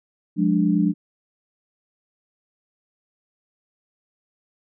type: chord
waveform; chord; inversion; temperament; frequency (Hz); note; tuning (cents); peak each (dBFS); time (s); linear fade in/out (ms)
sine; D diminished; first; equal with one note detuned; 178.39 / 207.7 / 293.7; F3 / Ab3 / D4; +37 / 0 / 0; -20 / -21 / -21; 0.36-0.94; 50
effects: none